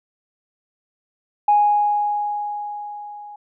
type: tone with level ramp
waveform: sine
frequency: 829 Hz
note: G#5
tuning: 3 cents flat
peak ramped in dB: -10 to -35 dBFS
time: 1.48-3.36 s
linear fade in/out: 5 ms
effects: tanh soft clip ceiling -6 dBFS